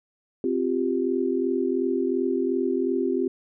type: chord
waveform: sine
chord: C suspended fourth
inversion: none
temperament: equal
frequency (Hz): 261.6 / 349.2 / 392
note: C4 / F4 / G4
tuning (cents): 0 / 0 / 0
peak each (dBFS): -26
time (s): 0.44-3.28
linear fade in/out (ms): 2
effects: none